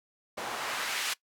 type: noise with band-pass filter sweep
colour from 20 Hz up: white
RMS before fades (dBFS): -34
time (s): 0.37-1.14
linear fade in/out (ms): 10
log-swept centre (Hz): 540 to 2700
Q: 0.8
effects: noise-tail reverb RT60 0.1 s tail -21 dB re dry